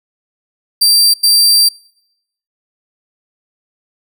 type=tone bursts at uneven times; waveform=sawtooth; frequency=4699 Hz; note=D8; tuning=in tune; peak=-4 dBFS; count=2; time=0.81-1.14 / 1.23-1.69 s; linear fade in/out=10 ms; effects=noise-tail reverb RT60 0.8 s tail -26 dB re dry